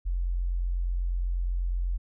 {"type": "tone", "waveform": "sine", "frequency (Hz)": 44.1, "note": "F1", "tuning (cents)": 18, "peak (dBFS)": -25, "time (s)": [0.05, 1.98], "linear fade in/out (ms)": 20, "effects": []}